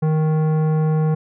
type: tone with tanh clipping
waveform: triangle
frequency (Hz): 156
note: D#3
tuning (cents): +5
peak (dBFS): -17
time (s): 0.02-1.15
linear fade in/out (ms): 10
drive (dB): 18
effects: none